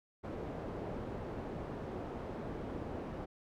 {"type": "low-pass noise", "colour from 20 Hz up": "white", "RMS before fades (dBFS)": -42, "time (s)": [0.23, 3.26], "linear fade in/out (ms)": 20, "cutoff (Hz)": 500, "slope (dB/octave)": 12, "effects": []}